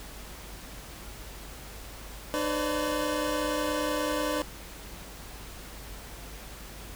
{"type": "tone cluster", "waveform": "25% pulse", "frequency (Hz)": [301.8, 507, 573], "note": ["D4", "B4", "D5"], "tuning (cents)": [47, 45, -43], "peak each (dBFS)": [-27, -28, -30], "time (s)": [2.34, 4.42], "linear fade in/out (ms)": 0, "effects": ["added 50 Hz sine -45 dBFS peak until 6.95 s", "pink hiss -45 dBFS RMS until 6.95 s"]}